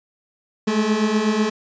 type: beating tone pair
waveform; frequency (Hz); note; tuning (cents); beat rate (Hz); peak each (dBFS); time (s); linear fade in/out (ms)
30% pulse; 208.9 / 217; G#3 / A3; +10 / -24; 8.1; -20 / -16; 0.67-1.5; 10
effects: resampled to 16000 Hz